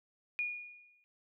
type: tone with exponential decay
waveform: sine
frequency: 2441 Hz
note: D#7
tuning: 34 cents flat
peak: -30 dBFS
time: 0.39-1.04 s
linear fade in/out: 0 ms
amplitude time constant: 140 ms
effects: none